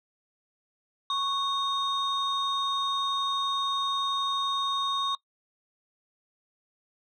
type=tone pair together; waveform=sine; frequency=1102 / 3711 Hz; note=C#6 / A#7; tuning=-11 / -9 cents; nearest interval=octave + major sixth; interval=2102 cents; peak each=-27 dBFS; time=1.1-5.15 s; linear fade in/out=2 ms; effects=noise-tail reverb RT60 0.1 s tail -22 dB re dry + tanh soft clip ceiling -21 dBFS